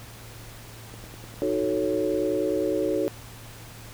click train, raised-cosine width 2 ms, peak -30 dBFS, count 13, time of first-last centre 0.94-2.141 s, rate 9.99 Hz
sine chord, D# half-diminished seventh, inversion none, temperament equal, 311.1 / 370 / 440 / 554.4 Hz, D#4 / F#4 / A4 / C#5, 0 / 0 / 0 / 0 cents, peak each -28 dBFS, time 1.42-3.08 s, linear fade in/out 0 ms
effects added 113 Hz sine -45 dBFS peak until 3.93 s + pink hiss -45 dBFS RMS until 3.93 s

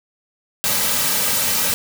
white noise with comb filter, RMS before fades -19 dBFS, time 0.64-1.74 s, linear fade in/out 0 ms, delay 2.8 ms, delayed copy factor -0.6, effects none

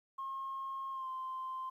sine tone with pitch glide, 1076 to 1042.4 Hz, C6 to C6, +48 to -7 cents, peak -37 dBFS, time 0.18-1.7 s, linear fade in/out 10 ms, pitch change -55 cents, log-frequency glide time 0.91-1.08 s, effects tanh soft clip ceiling -34 dBFS + 12-bit

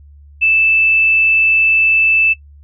sine tone, 2637 Hz, E7, in tune, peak -9 dBFS, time 0.41-2.34 s, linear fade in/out 20 ms, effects noise-tail reverb RT60 0.1 s tail -17 dB re dry + added 72 Hz sine -38 dBFS peak until 2.63 s

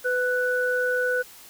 sine tone pair together, 499.9 / 1483.8 Hz, B4 / F#6, +21 / +4 cents, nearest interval octave + perfect fifth, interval 1883 cents, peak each -24 dBFS, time 0.04-1.23 s, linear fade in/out 20 ms, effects white hiss -47 dBFS RMS until 1.49 s

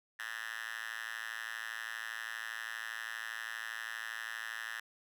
5% pulse tone with high-pass filter, 112.5 Hz, A2, 39 cents sharp, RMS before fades -42 dBFS, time 0.19-4.8 s, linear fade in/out 5 ms, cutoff 1800 Hz, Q 7.9, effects none

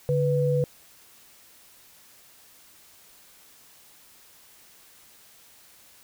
sine tone pair together, 143.82 / 493.9 Hz, D3 / B4, -36 / 0 cents, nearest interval octave + major sixth, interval 2136 cents, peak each -23 dBFS, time 0.09-0.64 s, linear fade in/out 0 ms, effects white hiss -54 dBFS RMS until 6.03 s

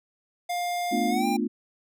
square tone with pitch glide, 705 to 795.9 Hz, F5 to G5, +16 to +26 cents, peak -27 dBFS, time 0.49-1.37 s, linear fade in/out 10 ms, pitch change +210 cents, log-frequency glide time 1.09-1.26 s
sine chord, B half-diminished seventh, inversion third, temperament equal, 220 / 246.9 / 293.7 / 349.2 Hz, A3 / B3 / D4 / F4, 0 / 0 / 0 / 0 cents, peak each -28 / -28 / -30 / -31 dBFS, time 0.91-1.48 s, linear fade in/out 20 ms
effects none

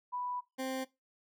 sine / 20% pulse tone pair in turn, 987.8 / 262.3 Hz, B5 / C4, 0 / +4 cents, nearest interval octave + major seventh, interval 2296 cents, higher first, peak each -35 / -30 dBFS, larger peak second, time 0.12-0.41 / 0.58-0.85 s, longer first, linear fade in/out 20 ms, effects noise-tail reverb RT60 0.2 s tail -18 dB re dry

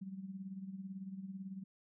sine tone with tremolo, 191.7 Hz, G3, 38 cents flat, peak -40 dBFS, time 0.01-1.64 s, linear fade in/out 10 ms, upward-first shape sine, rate 18 Hz, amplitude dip 65%, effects none

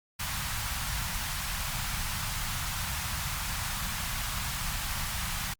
pink band-stop noise, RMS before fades -33 dBFS, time 0.19-5.54 s, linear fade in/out 10 ms, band 170 to 840 Hz, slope 24 dB/octave, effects Opus 48 kbps

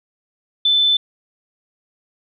sine tone, 3520 Hz, A7, in tune, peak -12 dBFS, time 0.65-0.97 s, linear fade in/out 5 ms, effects none

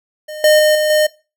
square tone with level steps, 611 Hz, D#5, 32 cents flat, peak -27 / -8 / -10 / -14 / -11 dBFS, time 0.28-1.07 s, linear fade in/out 10 ms, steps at 0.44 / 0.59 / 0.75 / 0.9 s, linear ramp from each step 2 ms, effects noise-tail reverb RT60 0.3 s tail -20 dB re dry

